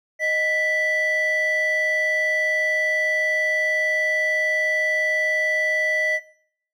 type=tone pair together; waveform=triangle; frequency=622.3 / 1975.7 Hz; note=D#5 / B6; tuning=0 / 0 cents; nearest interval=octave + minor sixth; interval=2000 cents; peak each=-22 / -18 dBFS; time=0.19-6.2 s; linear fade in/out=50 ms; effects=noise-tail reverb RT60 0.6 s tail -19 dB re dry + tanh soft clip ceiling -14 dBFS